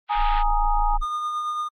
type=band-pass noise; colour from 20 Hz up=pink; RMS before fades=-35 dBFS; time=0.08-0.44 s; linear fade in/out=50 ms; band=1200 to 3600 Hz; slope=48 dB/octave
type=chord; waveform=sine; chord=Ab suspended second; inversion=none; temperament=just; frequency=830.6 / 934.4 / 1245.9 Hz; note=Ab5 / Bb5 / Eb6; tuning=0 / +4 / +2 cents; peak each=-22 / -27 / -28 dBFS; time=0.09-0.98 s; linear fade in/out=20 ms
type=tone; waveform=sine; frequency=27.68 Hz; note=A0; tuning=11 cents sharp; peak=-20 dBFS; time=0.15-1.05 s; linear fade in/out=50 ms
type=tone with tremolo; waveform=triangle; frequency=1220 Hz; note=D#6; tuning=34 cents flat; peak=-21 dBFS; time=1.01-1.69 s; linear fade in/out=20 ms; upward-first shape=triangle; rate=8.9 Hz; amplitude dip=35%
effects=AAC 64 kbps